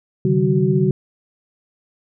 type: tone cluster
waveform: sine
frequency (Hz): 137.1 / 152.6 / 191.9 / 373.6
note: C#3 / D#3 / G3 / F#4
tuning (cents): -19 / -33 / -37 / +17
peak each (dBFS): -19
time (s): 0.25-0.91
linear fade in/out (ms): 2
effects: none